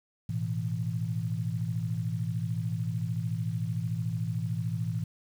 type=chord; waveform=sine; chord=A suspended second; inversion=none; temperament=equal; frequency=110 / 123.47 / 164.81 Hz; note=A2 / B2 / E3; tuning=0 / 0 / 0 cents; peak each=-32 / -34 / -33 dBFS; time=0.29-5.04 s; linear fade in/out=5 ms; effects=9-bit